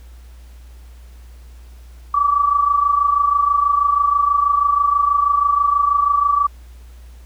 sine tone pair together, 1149 / 1175.2 Hz, D6 / D6, -38 / +1 cents, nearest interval unison, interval 39 cents, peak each -14 / -19 dBFS, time 2.14-6.47 s, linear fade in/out 5 ms, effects added 60 Hz sine -37 dBFS peak until 7.25 s + pink hiss -53 dBFS RMS until 7.25 s

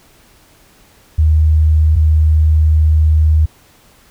sine tone pair in turn, 77.78 / 77.78 Hz, D#2 / D#2, 0 / 0 cents, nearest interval unison, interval 0 cents, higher neither, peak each -7 dBFS, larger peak neither, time 1.18-1.96 / 1.96-3.46 s, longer second, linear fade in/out 10 ms, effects pink hiss -48 dBFS RMS until 4.1 s

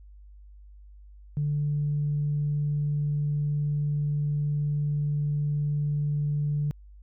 sine tone, 146.83 Hz, D3, in tune, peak -23 dBFS, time 1.37-6.71 s, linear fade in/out 0 ms, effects tanh soft clip ceiling -19 dBFS + added 50 Hz sine -46 dBFS peak until 7.02 s

